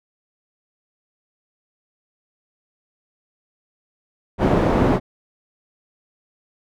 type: low-pass noise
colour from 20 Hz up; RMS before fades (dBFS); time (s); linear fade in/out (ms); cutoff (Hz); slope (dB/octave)
white; -17; 4.38-5; 50; 520; 12
effects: none